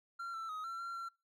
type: tone with pitch steps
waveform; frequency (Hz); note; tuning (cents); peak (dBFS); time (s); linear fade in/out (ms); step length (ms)
triangle; 1374 / 1333 / 1260 / 1352 / 1372 / 1362; F6 / E6 / D#6 / E6 / F6 / F6; -29 / +19 / +21 / +43 / -31 / -44; -38; 0.19-1.09; 10; 150
effects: noise-tail reverb RT60 0.3 s tail -26 dB re dry